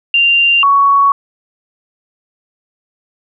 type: tone pair in turn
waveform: sine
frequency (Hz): 2782 / 1117.5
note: F7 / C#6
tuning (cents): -7 / +14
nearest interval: octave + major third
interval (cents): 1579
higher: first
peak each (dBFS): -7 / -6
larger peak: second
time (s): 0.14-0.63 / 0.63-1.12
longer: neither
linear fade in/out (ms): 2
effects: none